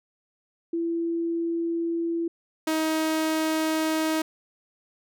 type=tone pair in turn; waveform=sine / sawtooth; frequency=335.3 / 316.1 Hz; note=E4 / D#4; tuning=+30 / +27 cents; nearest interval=minor second; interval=103 cents; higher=first; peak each=-24 / -19 dBFS; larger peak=second; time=0.73-2.28 / 2.67-4.22 s; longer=neither; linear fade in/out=5 ms; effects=none